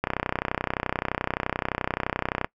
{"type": "click train", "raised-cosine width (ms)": 0.5, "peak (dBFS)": -9, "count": 77, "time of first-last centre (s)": [0.04, 2.445], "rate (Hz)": 31.6, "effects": ["noise-tail reverb RT60 0.1 s tail -22 dB re dry"]}